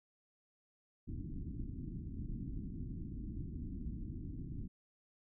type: low-pass noise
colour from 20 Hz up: pink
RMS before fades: -43 dBFS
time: 1.07-4.68 s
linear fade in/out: 10 ms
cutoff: 310 Hz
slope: 48 dB/octave
effects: none